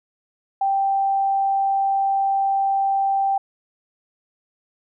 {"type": "tone", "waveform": "sine", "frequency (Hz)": 784, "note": "G5", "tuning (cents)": 0, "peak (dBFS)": -17, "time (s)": [0.61, 3.38], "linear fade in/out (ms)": 5, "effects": []}